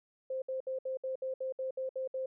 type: tone bursts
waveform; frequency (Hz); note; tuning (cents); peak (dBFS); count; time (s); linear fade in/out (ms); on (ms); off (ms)
sine; 523.3; C5; 0; -33; 11; 0.3-2.26; 5; 120; 64
effects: none